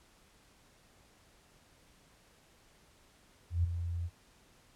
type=tone with ADSR envelope; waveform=sine; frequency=85.7 Hz; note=F2; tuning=32 cents flat; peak=-24 dBFS; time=3.5-4.1 s; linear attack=140 ms; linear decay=12 ms; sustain=-9 dB; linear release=48 ms; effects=pink hiss -64 dBFS RMS until 4.75 s + low-pass 11000 Hz 12 dB/octave